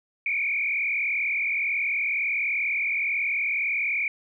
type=tone with frequency modulation; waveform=sine; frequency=2300 Hz; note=D7; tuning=37 cents flat; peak=-23 dBFS; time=0.26-4.08 s; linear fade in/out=2 ms; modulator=40.7 Hz; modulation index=2.7; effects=none

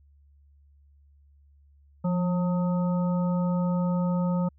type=harmonic tone with a mistuned harmonic; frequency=180 Hz; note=F#3; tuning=47 cents flat; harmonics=1 / 3 / 5 / 7; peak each=-23 / -33 / -37 / -40 dBFS; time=2.04-4.49 s; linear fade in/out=10 ms; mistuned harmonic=1; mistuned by=-45 cents; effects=added 71 Hz sine -55 dBFS peak until 4.58 s

